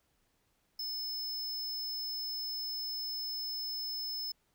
square tone, 5230 Hz, E8, 15 cents flat, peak -36 dBFS, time 0.79-4.32 s, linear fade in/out 5 ms, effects pink hiss -75 dBFS RMS until 4.54 s

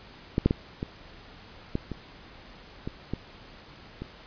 clicks, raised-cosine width 3 ms, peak -10 / -6 / -10 / -17 / -13 / -20 / -19 / -16 / -21 dBFS, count 9, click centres 0.381 / 0.46 / 0.509 / 0.829 / 1.754 / 1.917 / 2.875 / 3.136 / 4.02 s, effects pink hiss -49 dBFS RMS until 4.26 s + resampled to 11025 Hz

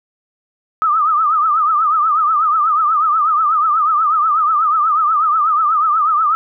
sine tone with vibrato, 1244.5 Hz, D#6, in tune, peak -11 dBFS, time 0.82-6.35 s, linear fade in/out 0 ms, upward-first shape triangle, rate 8.2 Hz, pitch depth 130 cents each way, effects none

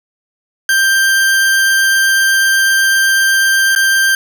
40% pulse tone with dropouts, 1577 Hz, G6, 10 cents sharp, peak -8 dBFS, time 0.69-4.15 s, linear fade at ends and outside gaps 2 ms, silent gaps 3.751-3.76 s, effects none

